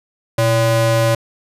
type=ring-modulated tone; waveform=square; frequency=225.8 Hz; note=A3; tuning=45 cents sharp; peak=-10 dBFS; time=0.38-1.15 s; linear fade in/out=5 ms; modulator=345 Hz; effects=resampled to 32000 Hz